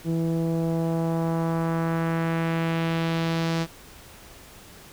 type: tone with low-pass filter sweep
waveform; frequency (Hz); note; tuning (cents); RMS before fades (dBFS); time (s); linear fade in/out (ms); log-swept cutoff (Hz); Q
sawtooth; 164.81; E3; 0; -25; 0.04-3.67; 50; 370 to 5500; 1.3
effects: pink hiss -47 dBFS RMS until 4.92 s